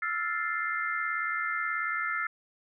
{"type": "chord", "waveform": "sine", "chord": "F major seventh", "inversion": "third", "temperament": "equal", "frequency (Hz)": [1318.5, 1396.9, 1760, 2093], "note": ["E6", "F6", "A6", "C7"], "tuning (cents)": [0, 0, 0, 0], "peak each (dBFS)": -34, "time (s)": [0.02, 2.27], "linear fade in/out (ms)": 5, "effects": []}